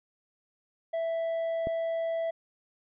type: tone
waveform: triangle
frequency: 660 Hz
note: E5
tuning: 2 cents sharp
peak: -26 dBFS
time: 0.93-2.31 s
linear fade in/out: 10 ms
type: click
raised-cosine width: 2 ms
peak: -21 dBFS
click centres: 1.671 s
effects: resampled to 8000 Hz